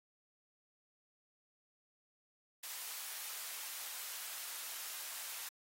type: high-pass noise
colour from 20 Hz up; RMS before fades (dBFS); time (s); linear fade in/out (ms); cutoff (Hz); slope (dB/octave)
white; -45; 2.63-5.49; 5; 850; 12
effects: AAC 48 kbps